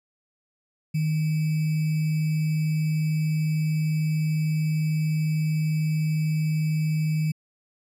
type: tone with sample-and-hold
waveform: sine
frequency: 155.56 Hz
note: D#3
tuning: in tune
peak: -21 dBFS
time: 0.94-7.32 s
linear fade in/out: 10 ms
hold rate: 2450 Hz
effects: resampled to 32000 Hz